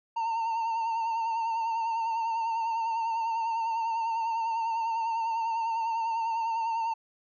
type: tone with vibrato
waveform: triangle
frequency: 908 Hz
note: A#5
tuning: 46 cents flat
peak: -25 dBFS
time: 0.16-6.94 s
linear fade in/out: 10 ms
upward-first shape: sine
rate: 10 Hz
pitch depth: 38 cents each way
effects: resampled to 16000 Hz